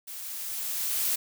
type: noise with level ramp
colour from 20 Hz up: blue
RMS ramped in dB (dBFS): -40 to -26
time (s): 0.07-1.16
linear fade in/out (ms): 10
effects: none